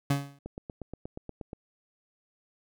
30% pulse tone with exponential decay, 140.7 Hz, C#3, 26 cents sharp, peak -19 dBFS, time 0.1-0.39 s, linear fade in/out 5 ms, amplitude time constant 63 ms
click train, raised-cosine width 2 ms, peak -25 dBFS, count 10, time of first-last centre 0.46-1.531 s, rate 8.4 Hz
effects none

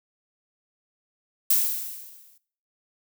violet noise with exponential decay, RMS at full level -18 dBFS, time 1.5-2.38 s, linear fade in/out 5 ms, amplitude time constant 190 ms, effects noise-tail reverb RT60 0.5 s tail -19 dB re dry

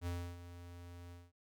square tone with ADSR envelope, 87.31 Hz, F2, in tune, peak -37 dBFS, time 0.01-1.32 s, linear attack 55 ms, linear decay 300 ms, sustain -13 dB, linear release 200 ms, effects none

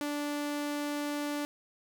sawtooth tone, 292.2 Hz, D4, 9 cents flat, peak -28 dBFS, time 0.01-1.45 s, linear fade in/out 0 ms, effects none

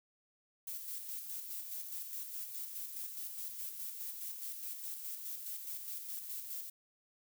violet noise with tremolo, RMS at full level -42 dBFS, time 0.67-6.7 s, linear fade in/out 5 ms, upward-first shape square, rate 4.8 Hz, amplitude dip 40%, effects none

